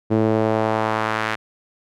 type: tone with band-pass filter sweep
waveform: sawtooth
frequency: 109.8 Hz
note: A2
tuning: 3 cents flat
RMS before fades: -20 dBFS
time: 0.1-1.36 s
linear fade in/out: 20 ms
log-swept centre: 340 to 1800 Hz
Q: 1.3
effects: none